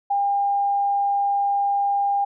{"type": "tone", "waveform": "sine", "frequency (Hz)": 803, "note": "G5", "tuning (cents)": 41, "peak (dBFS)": -18, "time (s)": [0.1, 2.25], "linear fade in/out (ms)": 10, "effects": []}